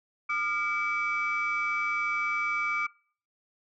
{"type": "tone cluster", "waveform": "sine", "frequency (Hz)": [1208, 1399, 2297], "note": ["D6", "F6", "D7"], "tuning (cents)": [48, 3, -39], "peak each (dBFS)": [-30, -34, -28], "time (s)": [0.29, 2.87], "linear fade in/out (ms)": 10, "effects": ["noise-tail reverb RT60 0.5 s tail -24 dB re dry", "tanh soft clip ceiling -20 dBFS"]}